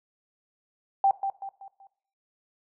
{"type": "tone with echo", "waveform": "sine", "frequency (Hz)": 784, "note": "G5", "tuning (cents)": 0, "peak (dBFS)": -17, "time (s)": [1.04, 1.11], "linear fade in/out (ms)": 2, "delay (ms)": 190, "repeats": 4, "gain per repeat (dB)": -8, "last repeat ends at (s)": 1.87, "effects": ["noise-tail reverb RT60 0.5 s tail -17 dB re dry"]}